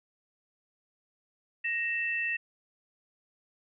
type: tone pair together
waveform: sine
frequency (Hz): 1871 / 2659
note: A#6 / E7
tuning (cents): +6 / +14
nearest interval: tritone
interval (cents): 608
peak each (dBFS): -31 / -31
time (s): 1.64-2.37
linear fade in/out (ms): 10
effects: none